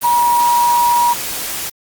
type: tone in noise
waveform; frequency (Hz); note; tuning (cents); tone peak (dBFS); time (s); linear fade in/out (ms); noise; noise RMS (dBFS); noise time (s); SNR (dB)
sine; 957; A#5; +45; -10; 0.03-1.14; 20; white; -23; 0.01-1.7; +10
effects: Opus 32 kbps